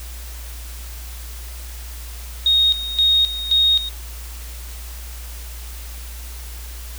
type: tone with tremolo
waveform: sine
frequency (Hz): 3729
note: A#7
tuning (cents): 0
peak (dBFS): -12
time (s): 2.46-3.89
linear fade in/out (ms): 2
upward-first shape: square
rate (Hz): 1.9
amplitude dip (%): 75
effects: added 59 Hz sine -31 dBFS peak until 6.98 s + white hiss -39 dBFS RMS until 6.98 s